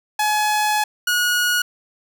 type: tone pair in turn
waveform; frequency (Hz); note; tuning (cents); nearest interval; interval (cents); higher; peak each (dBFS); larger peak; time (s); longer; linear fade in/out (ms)
sawtooth; 847 / 1451.5; G#5 / F#6; +34 / -34; major sixth; 932; second; -13; neither; 0.19-0.84 / 1.07-1.62; first; 5
effects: none